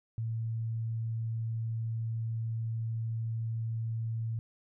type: tone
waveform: sine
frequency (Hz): 113.3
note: A#2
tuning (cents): -49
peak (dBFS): -31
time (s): 0.18-4.39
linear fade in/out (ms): 0
effects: none